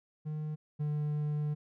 triangle tone pair in turn, 153 / 149.25 Hz, D#3 / D3, -29 / +28 cents, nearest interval unison, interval 43 cents, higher first, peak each -32 / -28 dBFS, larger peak second, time 0.25-0.56 / 0.79-1.55 s, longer second, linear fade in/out 20 ms, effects none

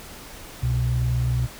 sine tone pair together, 65 / 123.27 Hz, C2 / B2, -11 / -3 cents, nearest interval major seventh, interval 1108 cents, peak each -24 / -20 dBFS, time 0.62-1.47 s, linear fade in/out 20 ms, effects tanh soft clip ceiling -13 dBFS + pink hiss -41 dBFS RMS until 1.59 s

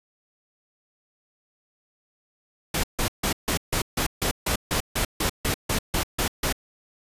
pink noise bursts, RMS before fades -24 dBFS, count 16, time 2.74-6.526 s, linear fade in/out 5 ms, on 96 ms, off 150 ms, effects resampled to 32000 Hz

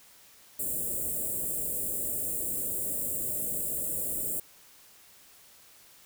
white band-stop noise, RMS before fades -32 dBFS, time 0.59-4.4 s, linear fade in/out 5 ms, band 650 to 7400 Hz, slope 96 dB/octave, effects white hiss -56 dBFS RMS until 6.05 s

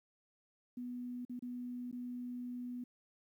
sine tone with dropouts, 246 Hz, B3, 7 cents flat, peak -40 dBFS, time 0.77-2.84 s, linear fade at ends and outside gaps 5 ms, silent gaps 1.251-1.295 / 1.393-1.423 / 1.914-1.926 s, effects 12-bit

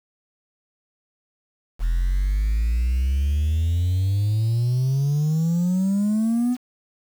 triangle exponential sweep, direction up, 40.28 to 252.4 Hz, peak -15 dBFS, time 1.79-6.57 s, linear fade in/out 50 ms, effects tanh soft clip ceiling -13 dBFS + 7-bit

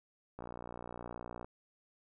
click train, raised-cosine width 1 ms, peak -30 dBFS, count 64, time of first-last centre 0.39-1.445 s, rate 59.7 Hz, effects none

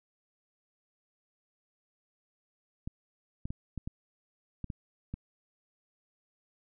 clicks, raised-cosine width 5 ms, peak -24 dBFS, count 8, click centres 2.875 / 3.455 / 3.505 / 3.777 / 3.875 / 4.643 / 4.702 / 5.14 s, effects none

